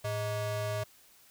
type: ring-modulated tone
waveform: square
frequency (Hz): 260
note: C4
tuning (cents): -11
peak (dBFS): -29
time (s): 0.04-0.84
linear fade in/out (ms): 10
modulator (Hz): 369
effects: white hiss -60 dBFS RMS until 1.3 s